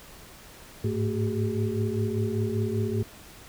sine tone cluster, 104.1 / 109.2 / 222.6 / 377.1 / 413.1 Hz, G#2 / A2 / A3 / F#4 / G#4, +5 / -13 / +20 / +33 / -9 cents, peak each -29 / -31 / -31 / -32 / -33 dBFS, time 0.84-3.03 s, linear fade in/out 5 ms, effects pink hiss -48 dBFS RMS until 3.48 s

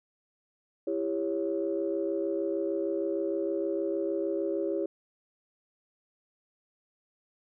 sine chord, C# diminished, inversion first, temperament just, 332.6 / 399.1 / 554.4 Hz, E4 / G4 / C#5, +16 / +31 / 0 cents, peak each -31 / -31 / -33 dBFS, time 0.87-4.86 s, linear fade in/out 5 ms, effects tanh soft clip ceiling -18 dBFS

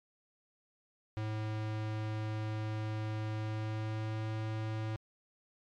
square tone with pitch glide, 108.2 to 109.39 Hz, A2 to A2, -29 to -10 cents, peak -35 dBFS, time 1.17-4.96 s, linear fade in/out 0 ms, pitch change +19 cents, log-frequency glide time 3.35-4.27 s, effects low-pass 4000 Hz 12 dB/octave + MP3 96 kbps

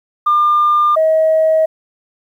sine tone pair in turn, 1200 / 635.7 Hz, D6 / D#5, +37 / +37 cents, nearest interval major seventh, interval 1100 cents, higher first, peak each -8 dBFS, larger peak neither, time 0.26-0.96 / 0.96-1.66 s, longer neither, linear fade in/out 10 ms, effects tanh soft clip ceiling -5 dBFS + 8-bit

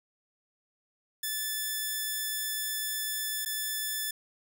5% pulse tone with dropouts, 1744 Hz, A6, 16 cents flat, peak -20 dBFS, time 1.23-4.11 s, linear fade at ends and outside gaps 5 ms, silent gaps 3.45-3.459 s, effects none

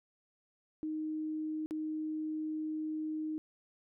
sine tone with dropouts, 310.8 Hz, D#4, 2 cents flat, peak -34 dBFS, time 0.83-3.38 s, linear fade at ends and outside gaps 0 ms, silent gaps 1.66-1.709 s, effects none

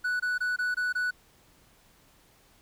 triangle tone bursts, 1480 Hz, F#6, in tune, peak -24 dBFS, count 6, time 0.04-1.11 s, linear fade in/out 10 ms, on 160 ms, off 22 ms, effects pink hiss -61 dBFS RMS until 2.61 s

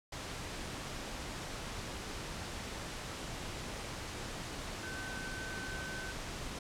sine tone in noise, 1527 Hz, G6, 46 cents flat, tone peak -43 dBFS, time 4.83-6.12 s, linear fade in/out 5 ms, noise pink, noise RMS -42 dBFS, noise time 0.12-6.59 s, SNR -4 dB, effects low-pass 8000 Hz 12 dB/octave

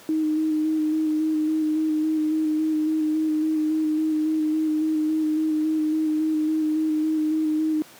sine tone with vibrato, 311.1 Hz, D#4, in tune, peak -19 dBFS, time 0.09-7.82 s, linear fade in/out 0 ms, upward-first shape square, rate 3.6 Hz, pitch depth 17 cents each way, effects pink hiss -47 dBFS RMS until 7.99 s + high-pass 200 Hz 12 dB/octave

